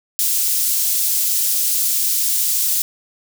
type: high-pass noise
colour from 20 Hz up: white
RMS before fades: -18 dBFS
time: 0.19-2.82 s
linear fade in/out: 0 ms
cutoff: 5500 Hz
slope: 12 dB/octave
effects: none